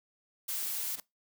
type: noise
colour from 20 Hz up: blue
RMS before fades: -35 dBFS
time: 0.48-0.96 s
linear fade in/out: 10 ms
type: noise with exponential growth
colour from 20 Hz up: white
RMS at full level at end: -39 dBFS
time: 0.89-1 s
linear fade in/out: 1 ms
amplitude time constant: 23 ms
effects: noise-tail reverb RT60 0.2 s tail -22 dB re dry